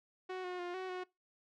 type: tone with pitch steps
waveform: sawtooth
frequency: 370.9 / 361.6 / 353 / 373.8 / 365.7 Hz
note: F#4 / F#4 / F4 / F#4 / F#4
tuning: +4 / -40 / +19 / +18 / -20 cents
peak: -35 dBFS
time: 0.29-1.04 s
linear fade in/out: 10 ms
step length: 150 ms
effects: noise-tail reverb RT60 0.2 s tail -22 dB re dry + low-pass 3000 Hz 12 dB/octave